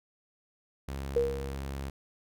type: tone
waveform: sawtooth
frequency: 68.3 Hz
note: C#2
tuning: 25 cents flat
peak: -31 dBFS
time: 0.88-1.9 s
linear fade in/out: 5 ms
type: tone with exponential decay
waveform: sine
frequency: 474.4 Hz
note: A#4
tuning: 30 cents sharp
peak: -21 dBFS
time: 1.16-1.72 s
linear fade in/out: 5 ms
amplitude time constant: 120 ms
effects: none